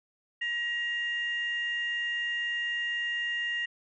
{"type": "tone pair together", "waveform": "sine", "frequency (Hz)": [1898, 2806], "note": ["A#6", "F7"], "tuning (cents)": [31, 8], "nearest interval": "perfect fifth", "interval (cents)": 677, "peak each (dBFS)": [-29, -34], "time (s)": [0.41, 3.66], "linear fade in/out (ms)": 10, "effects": ["tanh soft clip ceiling -22 dBFS"]}